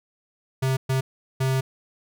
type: tone bursts at uneven times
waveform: square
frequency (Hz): 132.1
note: C3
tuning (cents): +17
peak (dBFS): -21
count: 3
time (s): 0.62-0.77 / 0.89-1.01 / 1.4-1.61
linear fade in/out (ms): 10
effects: none